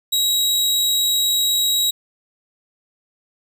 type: tone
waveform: sawtooth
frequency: 3837 Hz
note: A#7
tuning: 49 cents sharp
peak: -13 dBFS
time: 0.12-1.91 s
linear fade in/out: 10 ms
effects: none